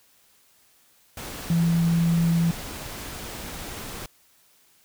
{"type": "tone in noise", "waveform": "sine", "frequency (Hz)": 167.8, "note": "E3", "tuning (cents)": 31, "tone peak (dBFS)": -18, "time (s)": [1.5, 2.51], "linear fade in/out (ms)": 2, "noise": "pink", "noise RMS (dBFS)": -36, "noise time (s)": [1.17, 4.06], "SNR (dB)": 15, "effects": ["white hiss -60 dBFS RMS until 4.84 s"]}